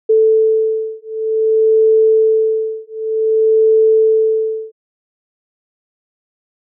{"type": "beating tone pair", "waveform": "sine", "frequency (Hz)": [440, 440.54], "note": ["A4", "A4"], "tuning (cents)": [0, 2], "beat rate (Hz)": 0.54, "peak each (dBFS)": -13, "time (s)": [0.09, 4.72], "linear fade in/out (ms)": 10, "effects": []}